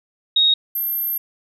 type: tone pair in turn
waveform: sine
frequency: 3756 / 12634 Hz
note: A#7 / G9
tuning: +12 / +12 cents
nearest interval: octave + major sixth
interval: 2100 cents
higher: second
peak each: -12 / -20 dBFS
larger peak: first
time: 0.36-0.54 / 0.75-1.18 s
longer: second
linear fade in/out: 5 ms
effects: none